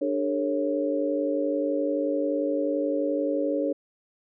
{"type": "tone cluster", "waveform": "sine", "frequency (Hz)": [295.4, 402, 453.5, 551], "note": ["D4", "G4", "A#4", "C#5"], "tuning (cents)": [10, 44, -48, -11], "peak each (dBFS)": [-27, -33, -31, -27], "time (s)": [0.01, 3.73], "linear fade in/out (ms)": 10, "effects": []}